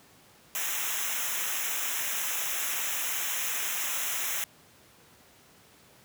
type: noise with comb filter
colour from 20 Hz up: white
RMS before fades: -31 dBFS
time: 0.55-4.44 s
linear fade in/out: 0 ms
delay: 0.22 ms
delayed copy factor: -1
effects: pink hiss -57 dBFS RMS until 6.04 s + high-pass 100 Hz 12 dB/octave